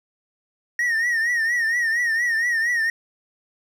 triangle tone with vibrato, 1864.7 Hz, A#6, in tune, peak -17 dBFS, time 0.79-2.9 s, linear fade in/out 2 ms, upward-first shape triangle, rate 4.3 Hz, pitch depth 99 cents each way, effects none

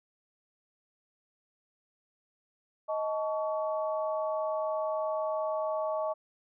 sine tone cluster, 628 / 871 / 1125 Hz, D#5 / A5 / C#6, +16 / -18 / +25 cents, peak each -30 / -37 / -37 dBFS, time 2.88-6.14 s, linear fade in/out 20 ms, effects none

